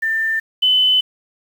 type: tone pair in turn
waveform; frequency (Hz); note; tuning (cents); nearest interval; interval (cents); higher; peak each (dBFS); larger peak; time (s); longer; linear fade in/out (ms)
sine; 1789 / 3021; A6 / F#7; +28 / +35; major sixth; 907; second; -16 / -11; second; 0.02-0.4 / 0.62-1.01; second; 10
effects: 7-bit